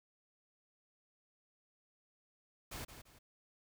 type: noise with echo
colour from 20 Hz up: pink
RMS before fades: -45 dBFS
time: 2.71-2.85 s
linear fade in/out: 10 ms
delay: 170 ms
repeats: 2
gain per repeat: -9 dB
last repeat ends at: 3.19 s
effects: none